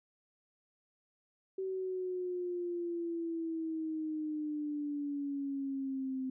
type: exponential sweep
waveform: sine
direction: down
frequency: 382.3 to 259.6 Hz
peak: -34 dBFS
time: 1.58-6.3 s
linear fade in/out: 5 ms
effects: none